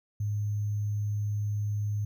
sine tone with sample-and-hold, 104.1 Hz, G#2, 5 cents sharp, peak -27 dBFS, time 0.2-2.05 s, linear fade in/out 5 ms, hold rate 6300 Hz, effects none

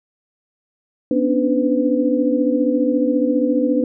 sine tone cluster, 245.9 / 281.9 / 296.5 / 503 Hz, B3 / C#4 / D4 / B4, -7 / +29 / +17 / +32 cents, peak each -20 dBFS, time 1.11-3.84 s, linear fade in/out 2 ms, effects none

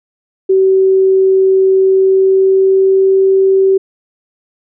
sine tone with pitch glide, 381.6 to 384.7 Hz, G4 to G4, -47 to -33 cents, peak -6 dBFS, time 0.49-3.78 s, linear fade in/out 10 ms, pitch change +14 cents, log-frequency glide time 1.76-3.22 s, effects none

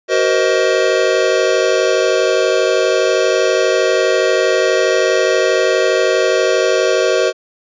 square chord, C half-diminished seventh, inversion second, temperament just, 376.7 / 470.9 / 523.3 / 627.9 Hz, Gb4 / Bb4 / C5 / Eb5, +31 / +18 / 0 / +16 cents, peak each -18 dBFS, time 0.08-7.33 s, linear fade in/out 50 ms, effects resampled to 16000 Hz

